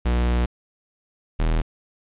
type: tone pair in turn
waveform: 45% pulse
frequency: 60.1 / 40.11 Hz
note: B1 / E1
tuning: -46 / -47 cents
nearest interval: perfect fifth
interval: 701 cents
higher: first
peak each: -18 dBFS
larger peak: neither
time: 0.05-0.46 / 1.39-1.62 s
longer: first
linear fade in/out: 10 ms
effects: resampled to 8000 Hz + 9-bit